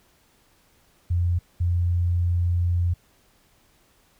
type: tone bursts at uneven times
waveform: sine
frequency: 87.31 Hz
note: F2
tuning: in tune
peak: -19 dBFS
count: 2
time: 1.1-1.39 / 1.6-2.94 s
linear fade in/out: 10 ms
effects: pink hiss -61 dBFS RMS until 4.19 s